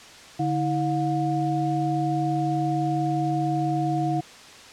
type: tone cluster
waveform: sine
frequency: 145.9 / 323.2 / 717 Hz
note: D3 / E4 / F5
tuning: -11 / -34 / +45 cents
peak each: -26 dBFS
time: 0.39-4.21 s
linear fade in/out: 10 ms
effects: white hiss -45 dBFS RMS until 4.72 s + low-pass 6000 Hz 12 dB/octave